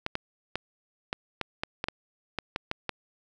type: clicks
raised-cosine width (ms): 0.3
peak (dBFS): -13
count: 12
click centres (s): 0.064 / 0.154 / 0.556 / 1.129 / 1.413 / 1.635 / 1.841 / 1.885 / 2.387 / 2.561 / 2.714 / 2.893
effects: none